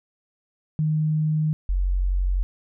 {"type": "tone pair in turn", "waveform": "sine", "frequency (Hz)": [154.7, 45.89], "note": ["D#3", "F#1"], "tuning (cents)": [-10, -14], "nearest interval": "octave + major sixth", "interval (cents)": 2104, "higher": "first", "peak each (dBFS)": [-19, -19], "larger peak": "neither", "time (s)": [[0.79, 1.53], [1.69, 2.43]], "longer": "neither", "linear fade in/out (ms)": 0, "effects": []}